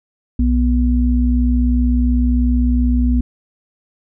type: tone pair together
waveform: sine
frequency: 61.44 / 245.5 Hz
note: B1 / B3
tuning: -8 / -10 cents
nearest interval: 2 octaves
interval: 2398 cents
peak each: -13 / -16 dBFS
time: 0.39-3.21 s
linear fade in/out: 5 ms
effects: none